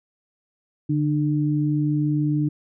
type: tone pair together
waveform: sine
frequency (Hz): 146.83 / 300.4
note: D3 / D4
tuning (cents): 0 / +39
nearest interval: octave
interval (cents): 1239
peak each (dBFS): -21 / -22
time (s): 0.89-2.49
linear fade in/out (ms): 10
effects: none